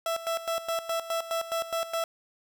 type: tone with tremolo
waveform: 30% pulse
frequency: 663 Hz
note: E5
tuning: 10 cents sharp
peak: -24 dBFS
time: 0.06-2.04 s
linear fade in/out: 2 ms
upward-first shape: square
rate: 4.8 Hz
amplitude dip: 75%
effects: none